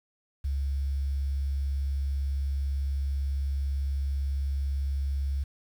sine tone, 69 Hz, C#2, 7 cents flat, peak -26 dBFS, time 0.44-5.44 s, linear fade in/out 10 ms, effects 9-bit

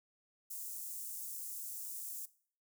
white high-pass noise, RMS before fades -44 dBFS, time 0.5-2.26 s, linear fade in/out 10 ms, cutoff 7100 Hz, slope 24 dB/octave, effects noise-tail reverb RT60 0.5 s tail -19 dB re dry

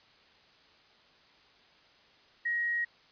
sine tone, 1890 Hz, A#6, 23 cents sharp, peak -28 dBFS, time 2.45-2.85 s, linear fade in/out 10 ms, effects white hiss -61 dBFS RMS until 3.11 s + resampled to 11025 Hz

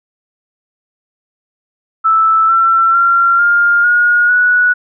sine tone with pitch steps, 1317 / 1346.2 / 1376.1 / 1406.6 / 1437.9 / 1469.8 Hz, E6 / E6 / F6 / F6 / F#6 / F#6, -2 / +36 / -26 / +12 / -50 / -12 cents, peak -7 dBFS, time 2.04-4.74 s, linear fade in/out 20 ms, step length 450 ms, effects none

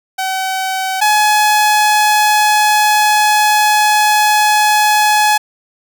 sawtooth tone pair in turn, 760 / 845.5 Hz, F#5 / G#5, +46 / +31 cents, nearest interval major second, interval 185 cents, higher second, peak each -12 / -5 dBFS, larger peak second, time 0.18-1.01 / 1.01-5.38 s, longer second, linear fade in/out 10 ms, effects none

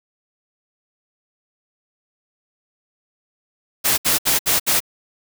white noise bursts, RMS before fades -17 dBFS, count 5, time 3.84-4.804 s, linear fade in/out 20 ms, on 140 ms, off 66 ms, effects none

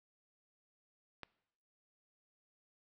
click, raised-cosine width 0.3 ms, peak -28 dBFS, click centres 1.233 s, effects noise-tail reverb RT60 0.8 s tail -22 dB re dry

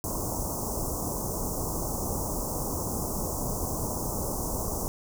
pink band-stop noise, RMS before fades -31 dBFS, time 0.04-4.88 s, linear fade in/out 0 ms, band 1100 to 5800 Hz, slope 48 dB/octave, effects none

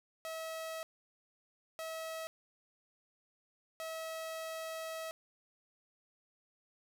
sawtooth tone bursts at uneven times, 645 Hz, E5, 38 cents flat, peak -36 dBFS, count 3, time 0.25-0.83 / 1.79-2.27 / 3.8-5.11 s, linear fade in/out 0 ms, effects none

